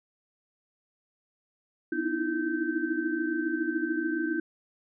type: tone cluster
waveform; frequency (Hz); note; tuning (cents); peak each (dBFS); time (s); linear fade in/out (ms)
sine; 248.7 / 305.6 / 319.7 / 332.7 / 1550; B3 / D#4 / D#4 / E4 / G6; +12 / -31 / +47 / +16 / -20; -37 / -32 / -34 / -31 / -34; 1.92-4.4; 5
effects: none